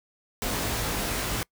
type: noise with comb filter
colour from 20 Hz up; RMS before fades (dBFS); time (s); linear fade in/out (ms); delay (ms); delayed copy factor
pink; -29; 0.42-1.43; 0; 19; +0.6
effects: noise-tail reverb RT60 0.1 s tail -25 dB re dry